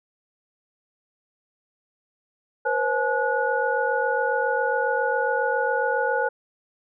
sine tone cluster, 482.7 / 530 / 855 / 1459 Hz, B4 / C5 / A5 / F#6, -40 / +22 / -50 / -25 cents, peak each -26 dBFS, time 2.65-6.29 s, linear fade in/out 10 ms, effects none

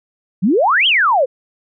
sine exponential two-way sweep, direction up then down, 164.81 to 3322 to 477.2 Hz, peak -10 dBFS, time 0.42-1.26 s, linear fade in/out 20 ms, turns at 0.87 s, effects none

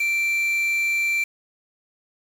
triangle tone with quantisation, 2349 Hz, D7, in tune, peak -18 dBFS, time 0-1.24 s, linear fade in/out 5 ms, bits 6, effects none

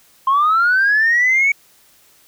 sine linear sweep, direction up, 1049 to 2256 Hz, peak -10 dBFS, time 0.27-1.52 s, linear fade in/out 5 ms, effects tanh soft clip ceiling -8 dBFS + white hiss -52 dBFS RMS until 2.27 s

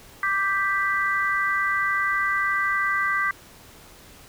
sine chord, G major, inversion second, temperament equal, 1174.7 / 1568 / 1975.5 Hz, D6 / G6 / B6, 0 / 0 / 0 cents, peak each -25 dBFS, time 0.23-3.31 s, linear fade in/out 2 ms, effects pink hiss -48 dBFS RMS until 4.28 s

